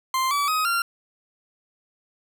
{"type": "tone with pitch steps", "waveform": "40% pulse", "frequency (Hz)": [1046.5, 1147.8, 1259, 1380.9], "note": ["C6", "D6", "D#6", "F6"], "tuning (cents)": [0, -40, 20, -20], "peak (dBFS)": -20, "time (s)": [0.14, 0.82], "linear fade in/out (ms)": 2, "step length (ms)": 170, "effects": []}